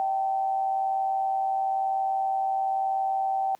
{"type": "tone with amplitude modulation", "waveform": "sine", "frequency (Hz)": 773, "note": "G5", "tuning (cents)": -24, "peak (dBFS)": -21, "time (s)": [0, 3.55], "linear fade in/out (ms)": 0, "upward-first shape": "sine", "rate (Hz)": 121, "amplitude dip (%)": 50, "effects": ["pink hiss -63 dBFS RMS until 3.59 s", "high-pass 200 Hz 12 dB/octave"]}